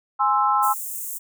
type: chord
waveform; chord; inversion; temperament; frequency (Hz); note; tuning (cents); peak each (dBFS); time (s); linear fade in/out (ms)
sine; Ab augmented; none; equal; 830.6 / 1046.5 / 1318.5; Ab5 / C6 / E6; 0 / 0 / 0; -21; 0.19-0.74; 20
type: high-pass noise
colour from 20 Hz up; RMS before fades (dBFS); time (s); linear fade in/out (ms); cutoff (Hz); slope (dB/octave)
white; -31; 0.62-1.19; 20; 6900; 48
effects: none